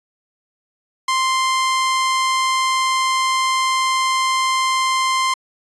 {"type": "tone", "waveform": "sawtooth", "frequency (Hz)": 1046.5, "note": "C6", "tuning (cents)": 0, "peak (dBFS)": -12, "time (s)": [1.08, 5.34], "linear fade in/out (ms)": 5, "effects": ["resampled to 22050 Hz"]}